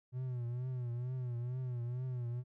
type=tone with vibrato; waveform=triangle; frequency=123.9 Hz; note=B2; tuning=6 cents sharp; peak=-34 dBFS; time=0.12-2.44 s; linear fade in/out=50 ms; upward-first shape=triangle; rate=2.2 Hz; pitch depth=90 cents each way; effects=none